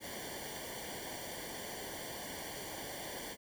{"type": "noise with comb filter", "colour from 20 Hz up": "pink", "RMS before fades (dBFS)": -44, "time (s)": [0, 3.37], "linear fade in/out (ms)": 50, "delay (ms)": 0.77, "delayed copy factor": -0.85, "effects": []}